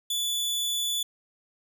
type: tone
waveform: sawtooth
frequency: 3462 Hz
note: A7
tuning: 29 cents flat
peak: -23 dBFS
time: 0.1-1.03 s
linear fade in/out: 5 ms
effects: none